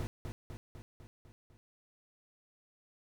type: noise with echo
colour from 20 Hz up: brown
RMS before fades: -37 dBFS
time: 0-0.07 s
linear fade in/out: 0 ms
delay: 250 ms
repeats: 6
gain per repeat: -4 dB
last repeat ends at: 1.57 s
effects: none